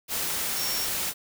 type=tone in noise; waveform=sine; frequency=5510 Hz; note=F8; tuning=24 cents flat; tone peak=-31 dBFS; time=0.55-0.88 s; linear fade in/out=50 ms; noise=white; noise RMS=-29 dBFS; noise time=0.08-1.14 s; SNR=-5 dB; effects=none